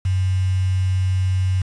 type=tone with quantisation; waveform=sine; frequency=93.4 Hz; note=F#2; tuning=17 cents sharp; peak=-16 dBFS; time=0.05-1.62 s; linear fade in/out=5 ms; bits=6; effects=resampled to 22050 Hz